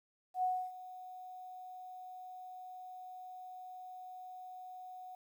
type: tone with ADSR envelope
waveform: sine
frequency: 737 Hz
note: F#5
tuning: 7 cents flat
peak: -29 dBFS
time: 0.34-5.15 s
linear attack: 89 ms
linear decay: 280 ms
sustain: -17 dB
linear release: 3 ms
effects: 11-bit